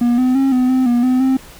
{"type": "tone with pitch steps", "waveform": "triangle", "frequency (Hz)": [239.8, 254.2, 269.7, 252.6, 258.5, 240.4, 254.6, 263.2], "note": ["A#3", "C4", "C#4", "B3", "C4", "B3", "C4", "C4"], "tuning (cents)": [49, -50, -47, 39, -21, -46, -47, 10], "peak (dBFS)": -9, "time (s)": [0.01, 1.37], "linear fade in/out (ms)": 5, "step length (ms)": 170, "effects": ["pink hiss -40 dBFS RMS until 1.59 s"]}